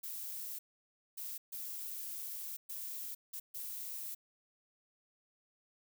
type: noise bursts at uneven times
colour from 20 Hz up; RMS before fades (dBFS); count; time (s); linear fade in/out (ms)
violet; -43; 6; 0.03-0.59 / 1.17-1.38 / 1.52-2.57 / 2.69-3.15 / 3.33-3.4 / 3.54-4.15; 10
effects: none